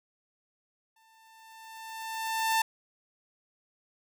sawtooth tone with exponential growth, 892 Hz, A5, 23 cents sharp, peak -19 dBFS, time 0.96-2.62 s, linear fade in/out 5 ms, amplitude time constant 360 ms, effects none

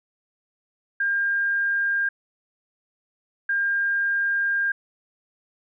sine tone bursts at uneven times, 1605 Hz, G6, 40 cents sharp, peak -20 dBFS, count 2, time 1-2.09 / 3.49-4.72 s, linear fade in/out 5 ms, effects none

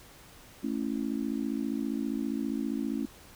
sine chord, A major, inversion none, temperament just, 220 / 275 / 330 Hz, A3 / C#4 / E4, 0 / -14 / +2 cents, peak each -33 / -32 / -37 dBFS, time 0.63-3.06 s, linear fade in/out 10 ms, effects pink hiss -53 dBFS RMS until 3.35 s

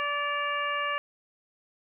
harmonic tone with a mistuned harmonic, 580 Hz, D5, 22 cents flat, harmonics 1 / 2 / 3 / 4 / 5, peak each -36 / -30 / -33 / -36 / -36 dBFS, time 0-0.98 s, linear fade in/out 0 ms, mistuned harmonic 5, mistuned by -57 cents, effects none

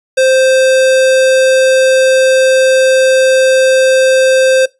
square tone, 523.3 Hz, C5, in tune, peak -7 dBFS, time 0.17-4.66 s, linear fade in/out 10 ms, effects noise-tail reverb RT60 0.2 s tail -20 dB re dry + resampled to 24000 Hz

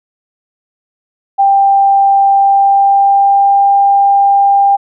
sine tone with pitch glide, 790 to 796.9 Hz, G5 to G5, +13 to +28 cents, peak -5 dBFS, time 1.38-4.77 s, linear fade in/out 20 ms, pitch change +15 cents, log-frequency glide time 2.32-3.67 s, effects none

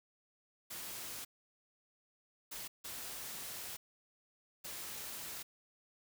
white noise bursts at uneven times, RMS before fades -45 dBFS, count 4, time 0.7-1.25 / 2.51-2.68 / 2.84-3.77 / 4.64-5.43 s, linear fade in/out 10 ms, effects none

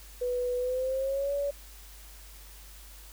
sine tone with pitch glide, 493.9 to 567.3 Hz, B4 to C#5, 0 to +40 cents, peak -27 dBFS, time 0.21-1.51 s, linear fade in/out 10 ms, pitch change +240 cents, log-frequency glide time 0.58-1.34 s, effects added 50 Hz sine -48 dBFS peak until 3.12 s + white hiss -52 dBFS RMS until 3.12 s

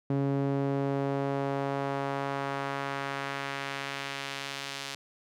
sawtooth tone with band-pass filter sweep, 138.59 Hz, C#3, in tune, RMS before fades -32 dBFS, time 0.1-4.95 s, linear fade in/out 2 ms, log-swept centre 280 to 4200 Hz, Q 0.9, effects none

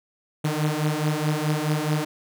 sawtooth beating tone pair, 150 / 154.7 Hz, D3 / D#3, +37 / -10 cents, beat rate 4.7 Hz, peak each -21 dBFS, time 0.44-2.05 s, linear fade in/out 10 ms, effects none

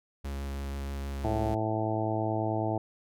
45% pulse tone with vibrato, 69.3 Hz, C#2, in tune, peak -33 dBFS, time 0.24-1.55 s, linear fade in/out 10 ms, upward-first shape sine, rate 6.2 Hz, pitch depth 10 cents each way
harmonic tone, 109.4 Hz, A2, 9 cents flat, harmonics 1 / 2 / 3 / 4 / 5 / 6 / 7 / 8, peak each -32 / -39 / -33 / -39 / -40 / -34 / -36 / -38 dBFS, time 1.24-2.78 s, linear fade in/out 5 ms
effects none

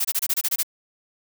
blue noise bursts, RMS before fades -22 dBFS, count 9, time 0-0.632 s, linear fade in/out 10 ms, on 48 ms, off 25 ms, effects none

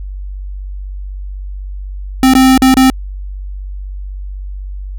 square tone with dropouts, 261.6 Hz, C4, in tune, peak -5 dBFS, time 2.23-2.9 s, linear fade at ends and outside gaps 1 ms, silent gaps 2.337-2.351 / 2.577-2.62 / 2.741-2.769 s, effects added 48 Hz sine -21 dBFS peak until 4.98 s

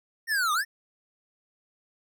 square linear two-way sweep, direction down then up, 1864.7 to 1174.7 to 1864.7 Hz, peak -24 dBFS, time 0.27-0.65 s, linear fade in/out 50 ms, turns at 0.53 s, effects none

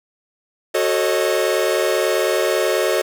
45% pulse chord, D# half-diminished seventh, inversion first, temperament equal with one note detuned, 370 / 440 / 543.9 / 622.3 Hz, F#4 / A4 / C#5 / D#5, 0 / 0 / -33 / 0 cents, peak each -22 dBFS, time 0.74-3.02 s, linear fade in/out 10 ms, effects none

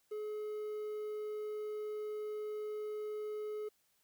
triangle tone with quantisation, 424.8 Hz, G#4, 39 cents sharp, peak -36 dBFS, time 0.11-3.69 s, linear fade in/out 10 ms, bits 11, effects white hiss -75 dBFS RMS until 4.03 s

